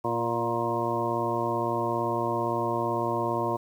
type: harmonic tone with a mistuned harmonic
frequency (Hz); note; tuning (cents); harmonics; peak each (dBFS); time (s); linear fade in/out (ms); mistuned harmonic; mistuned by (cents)
117.7; A#2; +17; 1 / 2 / 3 / 4 / 5 / 6 / 8 / 9; -35 / -36 / -31 / -36 / -33 / -34 / -31 / -33; 0.04-3.57; 10; 3; -18
effects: 9-bit